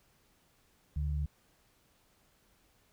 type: tone pair together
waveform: sine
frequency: 73.42 / 146.83 Hz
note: D2 / D3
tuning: 0 / 0 cents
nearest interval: octave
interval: 1200 cents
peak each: -31 / -37 dBFS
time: 0.96-1.26 s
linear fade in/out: 5 ms
effects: pink hiss -69 dBFS RMS until 2.92 s